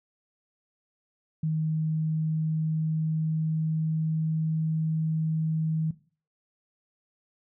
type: tone with pitch glide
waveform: sine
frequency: 157.3 to 158.76 Hz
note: D#3 to D#3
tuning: +19 to +35 cents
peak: -24 dBFS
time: 1.43-5.91 s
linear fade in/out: 5 ms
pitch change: +16 cents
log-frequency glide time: 1.67-4.57 s
effects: noise-tail reverb RT60 0.4 s tail -17 dB re dry